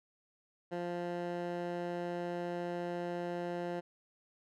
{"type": "tone with band-pass filter", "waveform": "15% pulse", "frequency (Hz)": 174.61, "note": "F3", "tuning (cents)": 0, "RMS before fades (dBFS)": -38, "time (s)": [0.71, 3.81], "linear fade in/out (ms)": 20, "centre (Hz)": 540, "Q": 0.51, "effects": []}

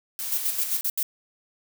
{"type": "noise", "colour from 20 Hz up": "blue", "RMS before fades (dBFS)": -31, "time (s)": [0.19, 0.81], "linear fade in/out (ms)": 0}
{"type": "noise bursts", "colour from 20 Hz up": "violet", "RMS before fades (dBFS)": -25, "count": 6, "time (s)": [0.32, 1.03], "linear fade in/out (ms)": 2, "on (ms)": 55, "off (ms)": 76}
{"effects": []}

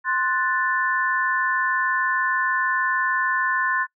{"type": "chord", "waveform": "sine", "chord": "F# diminished", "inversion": "second", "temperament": "equal", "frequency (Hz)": [1046.5, 1480, 1760], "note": ["C6", "F#6", "A6"], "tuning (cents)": [0, 0, 0], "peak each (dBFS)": [-24, -25, -23], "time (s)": [0.04, 3.87], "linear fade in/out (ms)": 50, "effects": ["noise-tail reverb RT60 0.1 s tail -22 dB re dry"]}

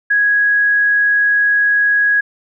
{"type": "tone", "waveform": "sine", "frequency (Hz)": 1661.2, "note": "G#6", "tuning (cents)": 0, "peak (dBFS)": -10, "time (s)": [0.1, 2.21], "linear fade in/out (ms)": 10, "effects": []}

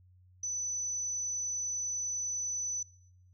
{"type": "tone", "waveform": "sine", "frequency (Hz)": 5990, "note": "F#8", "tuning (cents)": 20, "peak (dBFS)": -32, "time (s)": [0.43, 2.83], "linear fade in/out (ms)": 5, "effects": ["noise-tail reverb RT60 0.8 s tail -20 dB re dry", "added 91 Hz sine -58 dBFS peak until 3.33 s"]}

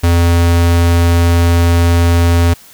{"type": "tone", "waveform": "square", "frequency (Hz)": 85.4, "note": "F2", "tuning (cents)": -38, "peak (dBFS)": -8, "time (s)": [0.03, 2.54], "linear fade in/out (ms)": 10, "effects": ["white hiss -40 dBFS RMS until 2.73 s"]}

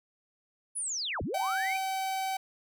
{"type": "linear two-way sweep", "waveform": "sine", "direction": "down then up", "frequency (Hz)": [10548, 46.51, 2461], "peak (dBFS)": -31, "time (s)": [0.75, 1.78], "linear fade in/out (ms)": 20, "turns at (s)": 1.22}
{"type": "tone", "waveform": "45% pulse", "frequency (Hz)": 766, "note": "G5", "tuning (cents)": -40, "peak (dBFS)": -30, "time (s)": [1.34, 2.37], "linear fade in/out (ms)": 5}
{"effects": []}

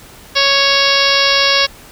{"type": "harmonic tone", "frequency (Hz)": 554.4, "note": "C#5", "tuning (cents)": 0, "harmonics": [1, 2, 3, 4, 5, 6, 7, 8, 9, 10], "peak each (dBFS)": [-19, -19, -19, -19, -19, -19, -19, -19, -19, -19], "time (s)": [0.35, 1.67], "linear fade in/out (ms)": 20, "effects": ["pink hiss -39 dBFS RMS until 1.91 s"]}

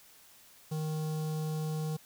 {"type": "tone with notch filter", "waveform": "square", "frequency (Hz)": 155.56, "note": "D#3", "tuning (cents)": 0, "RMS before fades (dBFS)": -34, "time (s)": [0.71, 1.97], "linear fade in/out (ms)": 10, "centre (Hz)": 2000, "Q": 0.55, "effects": ["white hiss -58 dBFS RMS until 2.05 s"]}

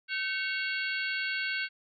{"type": "harmonic tone with a mistuned harmonic", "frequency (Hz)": 551, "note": "C#5", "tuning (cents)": -11, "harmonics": [3, 4, 5, 6, 7, 8], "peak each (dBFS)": [-33, -35, -37, -42, -45, -40], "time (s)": [0.08, 1.69], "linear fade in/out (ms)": 50, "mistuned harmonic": 3, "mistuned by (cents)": -130, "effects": []}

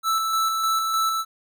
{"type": "tone with tremolo", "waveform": "square", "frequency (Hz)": 1318.5, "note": "E6", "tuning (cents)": 0, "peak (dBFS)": -20, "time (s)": [0.03, 1.25], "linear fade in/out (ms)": 50, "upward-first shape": "square", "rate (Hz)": 3.3, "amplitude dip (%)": 30, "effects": []}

